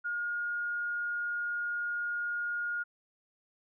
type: tone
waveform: sine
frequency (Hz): 1427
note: F6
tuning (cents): +37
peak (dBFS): -31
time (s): 0.04-2.84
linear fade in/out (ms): 20
effects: none